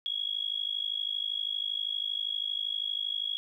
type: tone with amplitude modulation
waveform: sine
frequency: 3322 Hz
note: G#7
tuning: in tune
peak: -26 dBFS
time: 0.06-3.37 s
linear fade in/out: 0 ms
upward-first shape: sine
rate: 52.6 Hz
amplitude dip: 90%
effects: 11-bit